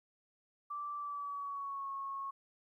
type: tone with pitch glide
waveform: sine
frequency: 1168 to 1096.1 Hz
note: D6 to C#6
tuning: -10 to -20 cents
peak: -38 dBFS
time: 0.7-2.31 s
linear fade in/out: 10 ms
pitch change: -110 cents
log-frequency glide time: 0.97-1.9 s
effects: 13-bit